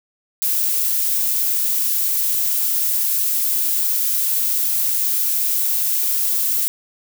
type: noise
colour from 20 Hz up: violet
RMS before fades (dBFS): -19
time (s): 0.42-6.68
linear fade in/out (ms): 0
effects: none